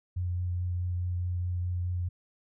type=tone with vibrato; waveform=sine; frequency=89.1 Hz; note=F2; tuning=35 cents sharp; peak=-28 dBFS; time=0.16-2.09 s; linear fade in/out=10 ms; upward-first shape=triangle; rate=4.7 Hz; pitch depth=16 cents each way; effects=none